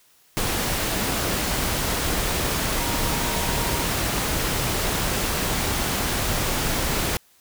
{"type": "tone in noise", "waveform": "sine", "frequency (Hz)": 942, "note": "A#5", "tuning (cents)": 18, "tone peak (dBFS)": -34, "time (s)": [2.77, 3.86], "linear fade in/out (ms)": 0, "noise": "pink", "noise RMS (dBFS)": -24, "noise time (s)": [0.37, 7.17], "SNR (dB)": -13, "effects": ["white hiss -58 dBFS RMS until 7.4 s"]}